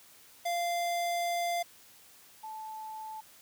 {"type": "tone pair in turn", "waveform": ["square", "sine"], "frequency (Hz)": [693, 873.1], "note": ["F5", "A5"], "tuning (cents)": [-14, -14], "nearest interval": "major third", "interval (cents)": 400, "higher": "second", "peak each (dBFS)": [-30, -39], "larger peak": "first", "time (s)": [[0.45, 1.63], [2.43, 3.21]], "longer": "first", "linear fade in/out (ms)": 10, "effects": ["white hiss -57 dBFS RMS until 3.41 s", "high-pass 60 Hz 12 dB/octave"]}